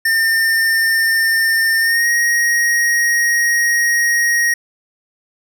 square tone with pitch glide, 1806 to 1880.5 Hz, A6 to A#6, +45 to +15 cents, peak -13 dBFS, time 0.05-4.54 s, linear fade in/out 5 ms, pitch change +70 cents, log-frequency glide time 1.8-2.07 s, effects none

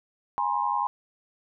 sine tone cluster, 827 / 963 / 1054 Hz, G#5 / B5 / C6, -8 / -44 / +12 cents, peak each -28 dBFS, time 0.38-0.87 s, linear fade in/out 0 ms, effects none

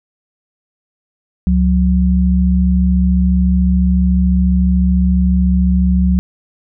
sine tone pair together, 69.2 / 183.2 Hz, C#2 / F#3, -2 / -17 cents, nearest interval octave + perfect fourth, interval 1685 cents, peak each -12 dBFS, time 1.47-6.19 s, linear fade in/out 0 ms, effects none

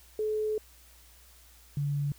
sine tone pair in turn, 429.4 / 143.3 Hz, A4 / D3, -42 / -42 cents, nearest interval octave + perfect fifth, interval 1900 cents, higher first, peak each -27 dBFS, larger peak neither, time 0.19-0.58 / 1.77-2.12 s, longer first, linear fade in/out 2 ms, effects added 60 Hz sine -57 dBFS peak until 2.18 s + white hiss -58 dBFS RMS until 2.18 s

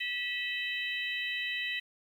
harmonic tone with a mistuned harmonic, 650 Hz, E5, 24 cents flat, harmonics 3 / 4 / 5 / 6, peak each -35 / -37 / -39 / -41 dBFS, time 0-1.8 s, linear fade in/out 10 ms, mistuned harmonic 5, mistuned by -100 cents, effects 10-bit

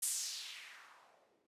violet noise with low-pass filter sweep, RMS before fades -45 dBFS, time 0.02-1.47 s, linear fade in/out 10 ms, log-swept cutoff 9900 to 310 Hz, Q 2.2, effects noise-tail reverb RT60 0.1 s tail -19 dB re dry + resampled to 32000 Hz

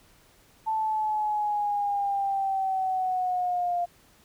sine linear sweep, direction down, 883 to 697 Hz, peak -24 dBFS, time 0.66-3.86 s, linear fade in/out 20 ms, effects pink hiss -59 dBFS RMS until 4.24 s

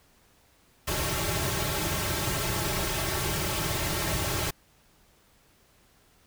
pink noise with comb filter, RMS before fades -29 dBFS, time 0.87-4.51 s, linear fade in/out 10 ms, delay 4.1 ms, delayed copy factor -1, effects pink hiss -62 dBFS RMS until 6.26 s

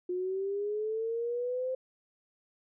sine linear sweep, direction up, 356.1 to 521 Hz, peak -30 dBFS, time 0.09-1.75 s, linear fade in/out 5 ms, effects none

